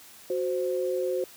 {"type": "tone pair together", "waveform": "sine", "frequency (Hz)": [368.4, 521], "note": ["F#4", "C5"], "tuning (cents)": [-7, -7], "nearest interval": "tritone", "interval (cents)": 600, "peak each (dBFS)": -28, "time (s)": [0.3, 1.24], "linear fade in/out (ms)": 2, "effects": ["white hiss -50 dBFS RMS until 1.36 s", "high-pass 80 Hz 12 dB/octave"]}